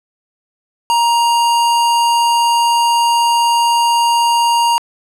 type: tone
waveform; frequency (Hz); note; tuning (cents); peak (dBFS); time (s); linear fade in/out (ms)
square; 939; A#5; +12; -11; 0.9-4.78; 0
effects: low-pass 11000 Hz 12 dB/octave